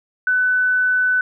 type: tone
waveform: sine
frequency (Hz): 1500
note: F#6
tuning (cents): +23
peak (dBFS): -14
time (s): 0.27-1.21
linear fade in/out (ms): 2
effects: none